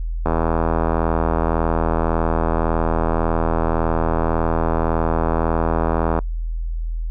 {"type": "click train", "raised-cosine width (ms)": 1, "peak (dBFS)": -5, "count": 486, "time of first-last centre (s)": [0.26, 6.189], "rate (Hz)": 81.8, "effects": ["noise-tail reverb RT60 0.1 s tail -26 dB re dry", "added 41 Hz sine -21 dBFS peak until 7.1 s"]}